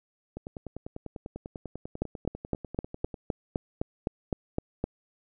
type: two click trains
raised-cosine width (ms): 2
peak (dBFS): -24 / -14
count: 29 / 12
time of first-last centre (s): 0.37-3.142 / 2.02-4.841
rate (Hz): 10.1 / 3.9
effects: none